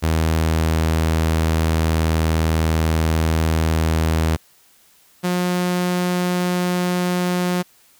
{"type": "tone pair in turn", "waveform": "sawtooth", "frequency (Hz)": [80.3, 179.07], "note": ["E2", "F3"], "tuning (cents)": [-45, 44], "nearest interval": "octave + major second", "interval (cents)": 1389, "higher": "second", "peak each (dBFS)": [-12, -14], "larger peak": "first", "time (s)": [[0.02, 4.37], [5.23, 7.63]], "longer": "first", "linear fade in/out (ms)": 20, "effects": ["white hiss -54 dBFS RMS until 7.99 s"]}